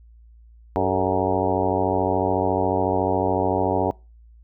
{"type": "harmonic tone with a mistuned harmonic", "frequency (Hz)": 93.9, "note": "F#2", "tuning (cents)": 26, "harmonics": [1, 2, 3, 4, 5, 6, 7, 8, 9, 10], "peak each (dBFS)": [-29, -31, -27, -27, -26, -28, -27, -27, -29, -30], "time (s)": [0.76, 3.91], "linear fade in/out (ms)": 0, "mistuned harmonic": 5, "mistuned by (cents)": -73, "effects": ["noise-tail reverb RT60 0.3 s tail -25 dB re dry", "added 57 Hz sine -46 dBFS peak until 4.43 s"]}